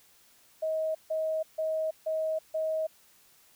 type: tone bursts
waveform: sine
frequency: 633 Hz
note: D#5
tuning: 30 cents sharp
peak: -27 dBFS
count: 5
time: 0.62-2.87 s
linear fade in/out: 10 ms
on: 330 ms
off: 150 ms
effects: white hiss -61 dBFS RMS until 3.55 s